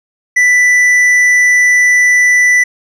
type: tone with tanh clipping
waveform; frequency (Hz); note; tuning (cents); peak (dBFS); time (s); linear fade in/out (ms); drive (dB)
triangle; 1980; B6; +4; -7; 0.36-2.64; 10; 11
effects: none